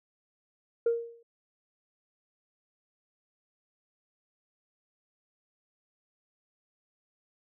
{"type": "tone with exponential decay", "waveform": "sine", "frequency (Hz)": 466.2, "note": "A#4", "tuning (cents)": 0, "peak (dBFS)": -19, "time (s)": [0.86, 1.23], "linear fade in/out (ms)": 5, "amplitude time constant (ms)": 79, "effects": ["tanh soft clip ceiling -19 dBFS"]}